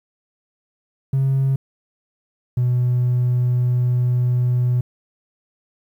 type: tone pair in turn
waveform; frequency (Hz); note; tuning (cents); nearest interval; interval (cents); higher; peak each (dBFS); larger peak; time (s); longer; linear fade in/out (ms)
triangle; 134.7 / 123.71; C#3 / B2; -49 / +3; minor second; 148; first; -12; neither; 1.13-1.56 / 2.57-4.81; second; 5
effects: tanh soft clip ceiling -11 dBFS + 9-bit